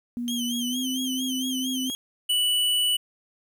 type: tone with pitch glide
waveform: sine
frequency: 240.4 to 259.1 Hz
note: B3 to C4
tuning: -46 to -17 cents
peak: -27 dBFS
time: 0.17-1.9 s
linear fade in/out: 0 ms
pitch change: +129 cents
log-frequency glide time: 0.61-0.84 s
type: tone with vibrato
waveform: sawtooth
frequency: 3136 Hz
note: G7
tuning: in tune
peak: -26 dBFS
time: 0.28-1.95 s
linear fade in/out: 0 ms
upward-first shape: sine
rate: 4.4 Hz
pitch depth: 93 cents each way
type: tone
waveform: square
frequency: 2960 Hz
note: F#7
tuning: in tune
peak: -21 dBFS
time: 2.29-2.97 s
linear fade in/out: 10 ms
effects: 10-bit